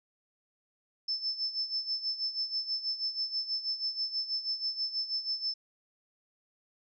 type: tone with tremolo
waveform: sine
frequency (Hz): 5274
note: E8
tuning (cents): 0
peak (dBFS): -28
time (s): 1.08-5.54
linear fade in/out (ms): 5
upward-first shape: sine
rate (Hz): 6.2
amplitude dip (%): 75
effects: none